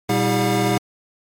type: tone cluster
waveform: square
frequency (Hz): 120.2 / 195.1 / 321.1 / 403.8 / 720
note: B2 / G3 / E4 / G#4 / F#5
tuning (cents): -46 / -8 / -45 / -49 / -47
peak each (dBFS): -24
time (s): 0.09-0.78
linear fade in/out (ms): 5
effects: MP3 64 kbps